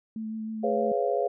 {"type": "tone with vibrato", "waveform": "sine", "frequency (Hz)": 219.6, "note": "A3", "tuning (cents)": -3, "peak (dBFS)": -31, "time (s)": [0.16, 0.92], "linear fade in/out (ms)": 2, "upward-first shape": "triangle", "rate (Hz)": 6.4, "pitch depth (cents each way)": 18}
{"type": "chord", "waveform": "sine", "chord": "C# dominant seventh", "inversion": "second", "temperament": "just", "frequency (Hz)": [415.8, 498.9, 554.4, 693], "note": ["G#4", "B4", "C#5", "E#5"], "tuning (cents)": [2, 17, 0, -14], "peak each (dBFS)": -29, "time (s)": [0.63, 1.28], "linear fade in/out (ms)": 10}
{"effects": []}